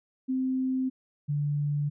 sine tone pair in turn, 260 / 145.92 Hz, C4 / D3, -11 / -11 cents, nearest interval minor seventh, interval 1000 cents, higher first, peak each -25 dBFS, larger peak neither, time 0.28-0.9 / 1.28-1.9 s, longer neither, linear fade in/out 20 ms, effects none

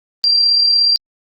sine tone with amplitude modulation, 4729 Hz, D8, 11 cents sharp, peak -8 dBFS, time 0.24-0.96 s, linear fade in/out 0 ms, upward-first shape sine, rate 36.8 Hz, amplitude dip 35%, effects Opus 32 kbps

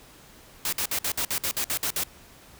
white noise bursts, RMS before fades -27 dBFS, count 11, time 0.65-2.036 s, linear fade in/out 2 ms, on 76 ms, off 55 ms, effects pink hiss -51 dBFS RMS until 2.59 s

